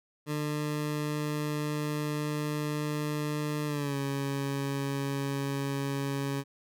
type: tone with pitch glide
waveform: 20% pulse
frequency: 149.7 to 138.87 Hz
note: D3 to C#3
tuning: +33 to +3 cents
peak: -25 dBFS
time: 0.26-6.44 s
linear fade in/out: 50 ms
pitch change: -130 cents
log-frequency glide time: 3.66-3.97 s
effects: none